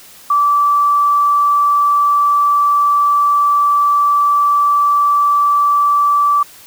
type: tone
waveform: sine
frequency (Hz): 1160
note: D6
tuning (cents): -22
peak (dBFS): -9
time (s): 0.3-6.43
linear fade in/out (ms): 5
effects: white hiss -40 dBFS RMS until 6.66 s